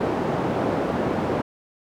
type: band-pass noise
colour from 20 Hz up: white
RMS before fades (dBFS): -24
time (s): 0-1.42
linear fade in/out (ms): 10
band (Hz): 130 to 560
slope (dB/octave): 12
effects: none